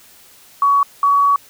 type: tone pair in turn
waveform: sine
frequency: 1125 / 1129.6 Hz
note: C#6 / C#6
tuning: +25 / +32 cents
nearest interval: unison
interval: 7 cents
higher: second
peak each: -10 dBFS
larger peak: neither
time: 0.62-0.83 / 1.03-1.36 s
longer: second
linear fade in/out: 2 ms
effects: white hiss -46 dBFS RMS until 1.49 s